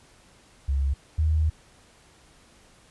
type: tone pair in turn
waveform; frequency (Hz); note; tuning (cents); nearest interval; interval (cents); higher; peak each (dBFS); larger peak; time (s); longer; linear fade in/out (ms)
sine; 68.7 / 78.11; C#2 / D#2; -15 / +7; major second; 222; second; -21 / -19; second; 0.68-0.94 / 1.18-1.5; second; 10
effects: pink hiss -56 dBFS RMS until 2.9 s + resampled to 24000 Hz